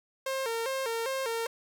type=tone with vibrato; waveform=sawtooth; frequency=493.9 Hz; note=B4; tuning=in tune; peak=-26 dBFS; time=0.26-1.47 s; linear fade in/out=5 ms; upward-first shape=square; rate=2.5 Hz; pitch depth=130 cents each way; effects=none